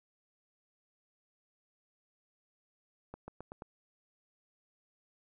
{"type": "accelerating click train", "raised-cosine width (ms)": 1, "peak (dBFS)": -30, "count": 5, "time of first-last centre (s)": [3.14, 3.621], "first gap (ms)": 140, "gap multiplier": 0.9, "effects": []}